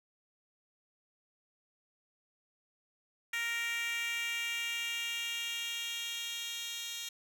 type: tone with high-pass filter sweep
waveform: 10% pulse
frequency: 466.2 Hz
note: A#4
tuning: in tune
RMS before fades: -37 dBFS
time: 3.33-7.09 s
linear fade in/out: 5 ms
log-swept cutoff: 2000 to 3900 Hz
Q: 2.7
effects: none